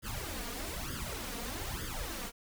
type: noise with flanger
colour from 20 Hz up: pink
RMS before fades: -39 dBFS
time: 0.02-2.32 s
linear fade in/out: 50 ms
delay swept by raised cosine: 0.6 to 4.3 ms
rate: 1.1 Hz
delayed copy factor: +0.85
effects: none